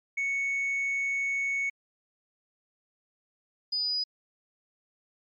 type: tone pair in turn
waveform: sine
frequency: 2217 / 4951 Hz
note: C#7 / D#8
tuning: 0 / -9 cents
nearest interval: octave + major second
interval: 1391 cents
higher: second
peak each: -24 dBFS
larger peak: neither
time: 0.17-1.7 / 3.72-4.04 s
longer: first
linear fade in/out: 10 ms
effects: tanh soft clip ceiling -25 dBFS + MP3 48 kbps